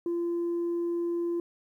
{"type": "tone", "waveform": "sine", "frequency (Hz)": 343, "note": "F4", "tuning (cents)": -31, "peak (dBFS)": -25, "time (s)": [0.06, 1.4], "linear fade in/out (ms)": 2, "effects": ["tanh soft clip ceiling -25 dBFS", "11-bit"]}